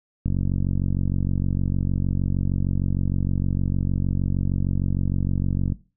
click train, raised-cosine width 5 ms, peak -11 dBFS, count 255, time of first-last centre 0.26-5.722 s, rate 46.5 Hz, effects noise-tail reverb RT60 0.3 s tail -18 dB re dry

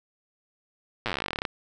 slowing click train, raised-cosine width 0.3 ms, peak -12 dBFS, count 23, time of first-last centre 1.06-1.452 s, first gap 8 ms, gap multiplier 1.07, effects none

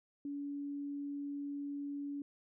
sine tone, 284.8 Hz, C#4, 47 cents sharp, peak -38 dBFS, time 0.25-2.22 s, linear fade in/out 2 ms, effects none

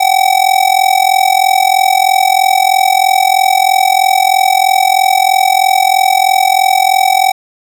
square tone with amplitude modulation, 762 Hz, G5, 49 cents flat, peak -4 dBFS, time 0-7.32 s, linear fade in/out 10 ms, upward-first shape sine, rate 43.1 Hz, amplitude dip 90%, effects none

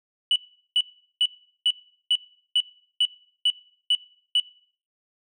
sine tone bursts, 2960 Hz, F#7, in tune, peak -15 dBFS, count 10, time 0.31-4.4 s, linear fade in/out 2 ms, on 49 ms, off 400 ms, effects noise-tail reverb RT60 0.5 s tail -21 dB re dry + tanh soft clip ceiling -14 dBFS

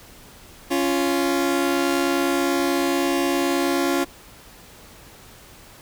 sawtooth tone pair together, 278 / 347.4 Hz, C#4 / F4, +5 / -9 cents, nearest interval major third, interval 386 cents, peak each -18 dBFS, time 0.7-4.05 s, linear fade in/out 20 ms, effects pink hiss -46 dBFS RMS until 5.81 s

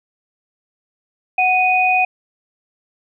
sine tone pair together, 739 / 2486 Hz, F#5 / D#7, -2 / -2 cents, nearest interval octave + major sixth, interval 2100 cents, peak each -15 / -15 dBFS, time 1.38-2.05 s, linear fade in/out 5 ms, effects none

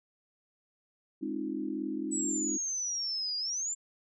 sine chord, F minor seventh, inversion first, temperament equal with one note detuned, 207.7 / 266.7 / 311.1 / 349.2 Hz, Ab3 / C4 / Eb4 / F4, 0 / +33 / 0 / 0 cents, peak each -40 / -37 / -35 / -41 dBFS, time 1.21-2.58 s, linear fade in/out 20 ms
sine exponential two-way sweep, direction down then up, 7940 to 4801 to 7430 Hz, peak -31 dBFS, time 2.11-3.75 s, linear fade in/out 20 ms, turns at 3.37 s
effects none

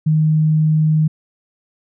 sine tone, 155.56 Hz, D#3, in tune, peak -11 dBFS, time 0.06-1.08 s, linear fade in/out 10 ms, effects none

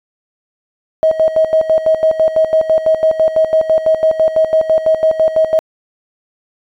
triangle tone with tremolo, 636 Hz, D#5, 38 cents sharp, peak -3 dBFS, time 1.03-5.59 s, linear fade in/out 0 ms, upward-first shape square, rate 6 Hz, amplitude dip 80%, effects tanh soft clip ceiling -5 dBFS

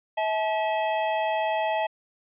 square tone pair together, 645.8 / 862 Hz, E5 / A5, -36 / -36 cents, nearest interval perfect fourth, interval 500 cents, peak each -27 dBFS, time 0.17-1.87 s, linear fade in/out 10 ms, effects resampled to 8000 Hz

